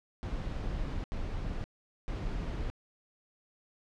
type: noise bursts at uneven times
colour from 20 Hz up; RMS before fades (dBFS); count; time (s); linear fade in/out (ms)
brown; -35; 3; 0.23-1.04 / 1.12-1.64 / 2.08-2.7; 0
effects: low-pass 5000 Hz 12 dB/octave